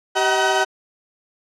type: tone cluster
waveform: 35% pulse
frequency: 385.6 / 632 / 754 / 949 / 1514 Hz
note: G4 / D#5 / F#5 / A#5 / F#6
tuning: -28 / +27 / +32 / +31 / +39 cents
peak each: -21 dBFS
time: 0.15-0.65 s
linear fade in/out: 20 ms
effects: low-pass 7000 Hz 12 dB/octave